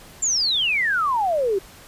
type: exponential sweep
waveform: sine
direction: down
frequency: 7440 to 370 Hz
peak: -18 dBFS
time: 0.22-1.59 s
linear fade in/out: 10 ms
effects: pink hiss -45 dBFS RMS until 1.87 s + resampled to 32000 Hz